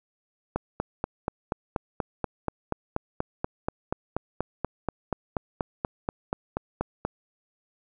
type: click train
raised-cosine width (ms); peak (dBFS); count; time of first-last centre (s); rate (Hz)
1; -12; 28; 0.56-7.05; 4.16
effects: none